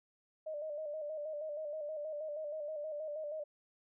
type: tone with vibrato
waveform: sine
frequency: 607 Hz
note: D#5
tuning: 43 cents flat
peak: -38 dBFS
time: 0.46-3.44 s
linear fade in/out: 10 ms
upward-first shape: square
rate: 6.3 Hz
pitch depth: 54 cents each way
effects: none